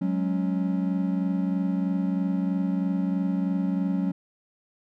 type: chord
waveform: triangle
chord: F# suspended second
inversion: none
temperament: just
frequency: 185 / 208.1 / 277.5 Hz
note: F#3 / G#3 / C#4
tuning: 0 / +4 / +2 cents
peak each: -23 / -29 / -27 dBFS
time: 0.01-4.12 s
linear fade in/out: 10 ms
effects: none